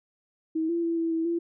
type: tone with pitch steps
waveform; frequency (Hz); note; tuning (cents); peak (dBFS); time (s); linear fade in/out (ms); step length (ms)
sine; 320 / 339.1 / 334 / 330.1 / 326.1 / 339.1; D#4 / E4 / E4 / E4 / E4 / E4; +49 / +49 / +23 / +2 / -19 / +49; -24; 0.55-1.39; 10; 140
effects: none